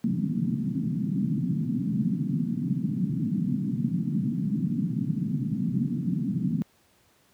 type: band-pass noise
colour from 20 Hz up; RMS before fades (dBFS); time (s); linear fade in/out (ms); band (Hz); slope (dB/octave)
white; -27; 0.04-6.62; 0; 130 to 250; 48
effects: pink hiss -63 dBFS RMS until 7.33 s + high-pass 80 Hz 12 dB/octave